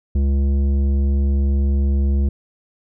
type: tone with tanh clipping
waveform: triangle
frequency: 69.3 Hz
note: C#2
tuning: in tune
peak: -16 dBFS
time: 0.15-2.29 s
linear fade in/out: 5 ms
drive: 15 dB
effects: none